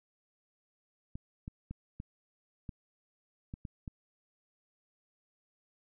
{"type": "clicks", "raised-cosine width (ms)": 5, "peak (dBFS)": -28, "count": 8, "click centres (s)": [1.155, 1.479, 1.71, 2.001, 2.692, 3.539, 3.652, 3.878], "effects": []}